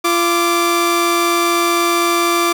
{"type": "tone pair together", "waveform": "sawtooth", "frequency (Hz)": [343.6, 1174.7], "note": ["F4", "D6"], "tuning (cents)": [-28, 0], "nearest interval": "octave + major sixth", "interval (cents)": 2128, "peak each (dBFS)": -12, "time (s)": [0.04, 2.53], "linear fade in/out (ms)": 10, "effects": []}